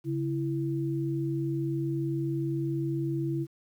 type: tone pair together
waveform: sine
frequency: 139.4 / 331.6 Hz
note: C#3 / E4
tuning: +10 / +10 cents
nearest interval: octave + minor third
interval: 1500 cents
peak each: -30 / -30 dBFS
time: 0.04-3.47 s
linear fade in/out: 50 ms
effects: 10-bit